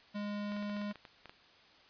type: tone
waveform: square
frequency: 206 Hz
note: G#3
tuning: 14 cents flat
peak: -37 dBFS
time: 0.14-0.93 s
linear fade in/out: 20 ms
type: clicks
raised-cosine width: 0.3 ms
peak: -33 dBFS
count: 11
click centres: 0.52 / 0.566 / 0.626 / 0.697 / 0.767 / 0.816 / 0.912 / 0.957 / 1.052 / 1.257 / 1.295 s
effects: white hiss -61 dBFS RMS until 1.89 s + resampled to 11025 Hz